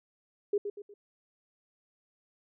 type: tone with echo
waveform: sine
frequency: 408.3 Hz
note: G#4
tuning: 29 cents flat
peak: -24 dBFS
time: 0.53-0.58 s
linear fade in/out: 5 ms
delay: 120 ms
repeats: 3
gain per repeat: -8 dB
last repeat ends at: 0.94 s
effects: none